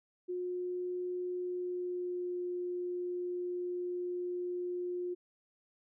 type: tone with pitch glide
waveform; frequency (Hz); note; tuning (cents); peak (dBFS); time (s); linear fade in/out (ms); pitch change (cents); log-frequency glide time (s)
sine; 359.9 to 356.4; F#4 to F4; -48 to +35; -34; 0.28-5.15; 20; -17; 1.43-2.42
effects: none